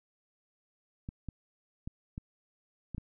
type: clicks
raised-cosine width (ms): 5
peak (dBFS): -26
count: 6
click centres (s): 1.089 / 1.287 / 1.875 / 2.179 / 2.947 / 2.981
effects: none